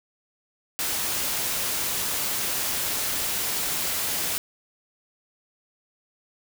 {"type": "noise", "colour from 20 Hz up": "white", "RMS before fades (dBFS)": -27, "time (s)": [0.79, 4.38], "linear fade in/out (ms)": 0, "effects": []}